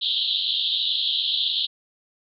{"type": "band-pass noise", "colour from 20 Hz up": "pink", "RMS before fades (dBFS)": -24, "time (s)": [0.01, 1.67], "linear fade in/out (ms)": 20, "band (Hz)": [3100, 4100], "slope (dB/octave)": 96, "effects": []}